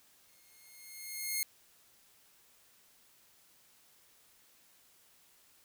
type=tone with exponential growth; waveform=5% pulse; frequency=2147 Hz; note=C7; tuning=44 cents sharp; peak=-20 dBFS; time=0.28-1.43 s; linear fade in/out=0 ms; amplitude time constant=250 ms; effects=white hiss -65 dBFS RMS until 5.64 s